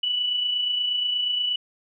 sine tone with amplitude modulation, 2960 Hz, F#7, in tune, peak -20 dBFS, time 0.03-1.56 s, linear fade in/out 5 ms, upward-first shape sine, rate 28.4 Hz, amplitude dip 40%, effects none

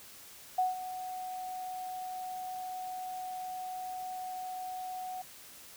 sine tone with ADSR envelope, 740 Hz, F#5, in tune, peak -24 dBFS, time 0.58-5.22 s, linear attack 7 ms, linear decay 160 ms, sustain -13 dB, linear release 7 ms, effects white hiss -52 dBFS RMS until 5.76 s

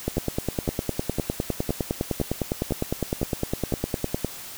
two click trains, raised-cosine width 2 ms, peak -10 / -12 dBFS, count 42 / 8, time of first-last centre 0.08-4.247 / 0.17-3.723 s, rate 9.84 / 1.97 Hz, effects white hiss -39 dBFS RMS until 4.57 s

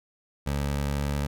20% pulse tone with pitch glide, 70.9 to 71.6 Hz, C#2 to D2, +40 to -43 cents, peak -21 dBFS, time 0.46-1.27 s, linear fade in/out 10 ms, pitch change +17 cents, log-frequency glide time 0.94-1.1 s, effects none

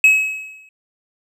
triangle tone with exponential decay, 2565 Hz, E7, 48 cents flat, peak -4 dBFS, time 0.04-0.69 s, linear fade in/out 2 ms, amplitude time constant 140 ms, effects none

